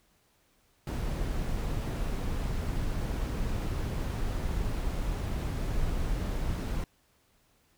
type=noise; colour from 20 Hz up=brown; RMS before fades=-31 dBFS; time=0.87-6.84 s; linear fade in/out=2 ms; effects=pink hiss -68 dBFS RMS until 7.77 s